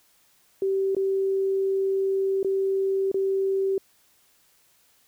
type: tone with dropouts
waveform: sine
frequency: 387.2 Hz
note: G4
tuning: 21 cents flat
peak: -21 dBFS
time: 0.62-3.78 s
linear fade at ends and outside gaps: 2 ms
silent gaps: 0.949-0.966 / 2.43-2.446 / 3.116-3.143 s
effects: white hiss -62 dBFS RMS until 5.07 s